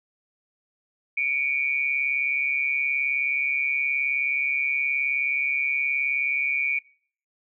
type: tone pair together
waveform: sine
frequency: 2260 / 2399 Hz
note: C#7 / D7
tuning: +33 / +36 cents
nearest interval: minor second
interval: 103 cents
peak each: -25 dBFS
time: 1.17-6.79 s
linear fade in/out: 5 ms
effects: noise-tail reverb RT60 0.5 s tail -21 dB re dry